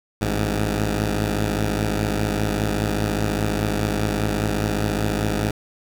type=tone pair together; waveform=10% pulse; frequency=54.4 / 103.83 Hz; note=A1 / G#2; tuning=-19 / 0 cents; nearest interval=major seventh; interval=1119 cents; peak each=-15 dBFS; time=0.21-5.51 s; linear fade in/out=5 ms; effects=none